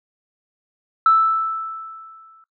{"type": "tone with exponential decay", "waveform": "sine", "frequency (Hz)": 1318.5, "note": "E6", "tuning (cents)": 0, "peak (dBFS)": -8, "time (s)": [1.06, 2.44], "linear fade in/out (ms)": 2, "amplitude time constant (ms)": 300, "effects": ["noise-tail reverb RT60 0.1 s tail -17 dB re dry", "tanh soft clip ceiling -4 dBFS"]}